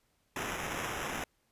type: noise with sample-and-hold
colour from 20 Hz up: white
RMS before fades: -37 dBFS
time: 0.36-1.24 s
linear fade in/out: 2 ms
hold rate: 4410 Hz
effects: pink hiss -74 dBFS RMS until 1.51 s + resampled to 32000 Hz

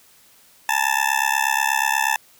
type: tone with amplitude modulation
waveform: 20% pulse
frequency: 880 Hz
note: A5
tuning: in tune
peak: -9 dBFS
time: 0.69-2.16 s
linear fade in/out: 2 ms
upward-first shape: sine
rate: 68.3 Hz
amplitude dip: 100%
effects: white hiss -53 dBFS RMS until 2.39 s

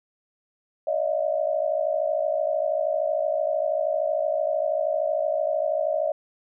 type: tone cluster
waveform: sine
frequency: 577 / 630 / 698 Hz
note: D5 / D#5 / F5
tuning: -31 / +21 / -1 cents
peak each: -26 / -24 / -31 dBFS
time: 0.87-6.12 s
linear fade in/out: 5 ms
effects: none

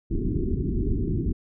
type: low-pass noise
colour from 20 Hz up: pink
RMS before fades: -25 dBFS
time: 0.1-1.33 s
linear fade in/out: 20 ms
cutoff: 400 Hz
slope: 96 dB/octave
effects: none

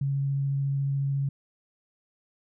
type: tone with vibrato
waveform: sine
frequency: 138.59 Hz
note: C#3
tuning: in tune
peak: -24 dBFS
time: 0.01-1.29 s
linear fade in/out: 5 ms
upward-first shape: triangle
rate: 14 Hz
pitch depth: 10 cents each way
effects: none

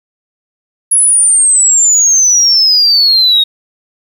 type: exponential sweep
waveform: sine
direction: down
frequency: 10548 to 3729 Hz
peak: -4 dBFS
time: 0.91-3.44 s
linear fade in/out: 10 ms
effects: tanh soft clip ceiling -1 dBFS + 7-bit

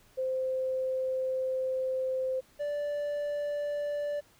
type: tone pair in turn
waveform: sine / triangle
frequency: 520 / 583.7 Hz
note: C5 / D5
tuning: -11 / -11 cents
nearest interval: major second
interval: 200 cents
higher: second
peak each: -28 dBFS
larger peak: neither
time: 0.17-2.41 / 2.59-4.21 s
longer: first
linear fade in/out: 20 ms
effects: pink hiss -62 dBFS RMS until 4.39 s

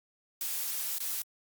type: noise with dropouts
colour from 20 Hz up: blue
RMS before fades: -34 dBFS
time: 0.41-1.22 s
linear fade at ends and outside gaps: 1 ms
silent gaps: 0.984-1.003 s
effects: Opus 48 kbps

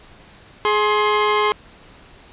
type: tone pair together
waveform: sawtooth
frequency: 420.4 / 1057.5 Hz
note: G#4 / C6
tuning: +21 / +18 cents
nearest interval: octave + major third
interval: 1597 cents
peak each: -14 dBFS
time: 0.65-1.52 s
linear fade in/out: 0 ms
effects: pink hiss -46 dBFS RMS until 2.32 s + resampled to 8000 Hz

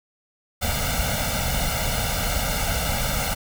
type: noise with comb filter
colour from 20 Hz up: pink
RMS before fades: -24 dBFS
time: 0.61-3.35 s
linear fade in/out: 20 ms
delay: 1.4 ms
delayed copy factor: +1
effects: none

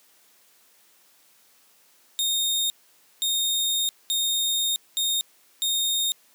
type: tone bursts at uneven times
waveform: sawtooth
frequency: 3688 Hz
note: A#7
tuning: 19 cents flat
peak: -19 dBFS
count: 5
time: 2.19-2.7 / 3.22-3.89 / 4.1-4.76 / 4.97-5.21 / 5.62-6.12 s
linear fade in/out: 0 ms
effects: white hiss -59 dBFS RMS until 6.34 s + high-pass 200 Hz 12 dB/octave

